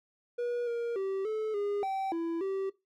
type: tone with pitch steps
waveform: triangle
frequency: 481.9 / 470.4 / 387 / 434.2 / 407.8 / 773 / 333.2 / 387.1 Hz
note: B4 / A#4 / G4 / A4 / G#4 / G5 / E4 / G4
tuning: -43 / +16 / -22 / -23 / -32 / -24 / +19 / -22 cents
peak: -28 dBFS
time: 0.38-2.7 s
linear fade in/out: 10 ms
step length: 290 ms
effects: noise-tail reverb RT60 0.2 s tail -18 dB re dry